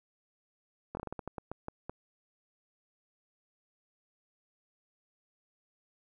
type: slowing click train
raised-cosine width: 1 ms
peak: -24 dBFS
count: 12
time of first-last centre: 0.95-1.896 s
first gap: 21 ms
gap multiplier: 1.26
effects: 11-bit